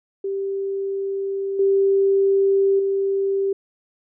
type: tone with level steps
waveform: sine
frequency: 392 Hz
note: G4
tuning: in tune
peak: -22 / -14 / -18 dBFS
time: 0.24-3.53 s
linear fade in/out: 5 ms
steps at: 1.59 / 2.79 s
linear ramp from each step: 5 ms
effects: none